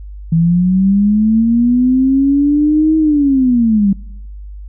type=linear two-way sweep; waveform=sine; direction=up then down; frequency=161.9 to 318 to 192.4 Hz; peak=-8 dBFS; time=0.32-3.93 s; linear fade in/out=5 ms; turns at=2.97 s; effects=noise-tail reverb RT60 1.0 s tail -25 dB re dry + added 50 Hz sine -27 dBFS peak until 4.68 s